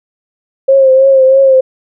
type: tone with vibrato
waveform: sine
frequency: 533 Hz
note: C5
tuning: 32 cents sharp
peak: -3 dBFS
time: 0.68-1.61 s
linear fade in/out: 10 ms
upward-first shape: triangle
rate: 3.1 Hz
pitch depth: 45 cents each way
effects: none